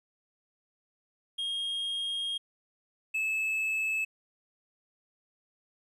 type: tone pair in turn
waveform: triangle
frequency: 3246 / 2605 Hz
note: G#7 / E7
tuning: -40 / -21 cents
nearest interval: major third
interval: 381 cents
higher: first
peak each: -29 / -26 dBFS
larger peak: second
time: 1.38-2.38 / 3.14-4.05 s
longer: first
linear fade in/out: 10 ms
effects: resampled to 32000 Hz + 11-bit